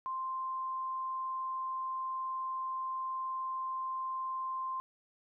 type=tone; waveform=sine; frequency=1046.5 Hz; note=C6; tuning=in tune; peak=-34 dBFS; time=0.06-4.8 s; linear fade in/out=0 ms; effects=none